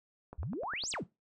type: click train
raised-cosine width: 1 ms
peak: -31 dBFS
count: 7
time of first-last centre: 0.33-0.939 s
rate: 9.85 Hz
type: exponential two-way sweep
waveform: sine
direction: up then down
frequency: 57.4 to 8470 to 113.5 Hz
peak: -35 dBFS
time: 0.38-1.04 s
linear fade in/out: 10 ms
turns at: 0.9 s
effects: noise-tail reverb RT60 0.2 s tail -18 dB re dry